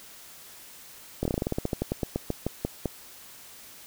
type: slowing click train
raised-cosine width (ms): 2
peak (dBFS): -13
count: 20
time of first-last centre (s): 1.23-2.857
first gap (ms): 23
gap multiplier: 1.13
effects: white hiss -48 dBFS RMS until 3.86 s